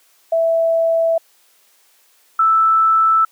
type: tone pair in turn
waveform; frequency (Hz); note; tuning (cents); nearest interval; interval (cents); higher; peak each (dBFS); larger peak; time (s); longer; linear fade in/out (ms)
sine; 659.3 / 1318.6; E5 / E6; 0 / 0; octave; 1200; second; -12 / -10; second; 0.32-1.18 / 2.39-3.25; neither; 5
effects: white hiss -55 dBFS RMS until 3.31 s + high-pass 400 Hz 12 dB/octave